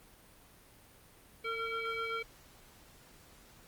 sine tone with frequency modulation, 460.9 Hz, A#4, 20 cents flat, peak -34 dBFS, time 1.44-2.23 s, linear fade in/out 10 ms, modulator 914 Hz, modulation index 2.5, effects pink hiss -59 dBFS RMS until 3.67 s + Opus 32 kbps

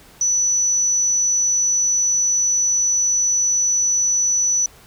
sine tone, 5950 Hz, F#8, 9 cents sharp, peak -15 dBFS, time 0.21-4.66 s, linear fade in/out 2 ms, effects pink hiss -47 dBFS RMS until 4.86 s

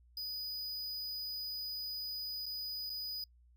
square tone with dropouts, 4964 Hz, D#8, 5 cents flat, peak -39 dBFS, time 0.17-3.24 s, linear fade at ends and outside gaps 2 ms, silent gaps 2.458-2.463 / 2.896-2.9 s, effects noise-tail reverb RT60 0.1 s tail -26 dB re dry + added 60 Hz sine -61 dBFS peak until 3.56 s

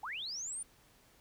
sine linear sweep, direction up, 743 to 9400 Hz, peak -38 dBFS, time 0.03-0.63 s, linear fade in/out 5 ms, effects pink hiss -65 dBFS RMS until 1.2 s

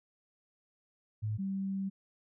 sine tone pair in turn, 107.3 / 194.02 Hz, A2 / G3, -43 / -18 cents, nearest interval minor seventh, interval 1025 cents, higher second, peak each -31 / -32 dBFS, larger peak first, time 1.22-1.38 / 1.38-1.9 s, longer second, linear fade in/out 20 ms, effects none

